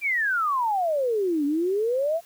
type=exponential two-way sweep; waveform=sine; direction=down then up; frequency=2413 to 280.2 to 692 Hz; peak=-21 dBFS; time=0.01-2.21 s; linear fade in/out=50 ms; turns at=1.45 s; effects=white hiss -54 dBFS RMS until 2.25 s